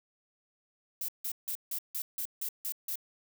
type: noise bursts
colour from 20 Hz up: violet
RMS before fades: -35 dBFS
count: 9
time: 1.01-2.956 s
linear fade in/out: 2 ms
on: 74 ms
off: 160 ms
effects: none